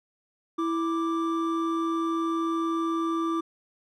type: tone pair together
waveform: triangle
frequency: 329.6 / 1176.6 Hz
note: E4 / D6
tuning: 0 / +3 cents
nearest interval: octave + minor seventh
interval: 2203 cents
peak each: -24 / -28 dBFS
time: 0.58-3.41 s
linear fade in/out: 10 ms
effects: none